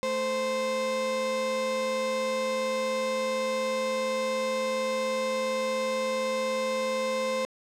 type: tone pair together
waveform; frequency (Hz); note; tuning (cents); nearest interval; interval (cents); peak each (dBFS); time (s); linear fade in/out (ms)
35% pulse; 220 / 521.4; A3 / C5; 0 / -6; octave + minor third; 1494; -35 / -25; 0.03-7.45; 0
effects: low-pass 8000 Hz 12 dB/octave + 10-bit